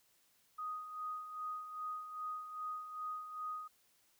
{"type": "tone with tremolo", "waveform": "sine", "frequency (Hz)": 1246, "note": "D#6", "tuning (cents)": 2, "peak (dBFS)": -38, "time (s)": [0.58, 3.68], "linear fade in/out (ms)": 10, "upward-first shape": "sine", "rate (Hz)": 2.5, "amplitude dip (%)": 60, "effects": ["white hiss -72 dBFS RMS until 4.19 s"]}